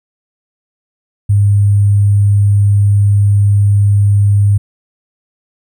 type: tone with sample-and-hold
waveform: sine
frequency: 101.3 Hz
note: G#2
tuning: 43 cents flat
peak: -6 dBFS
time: 1.29-4.58 s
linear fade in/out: 10 ms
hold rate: 8820 Hz
effects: none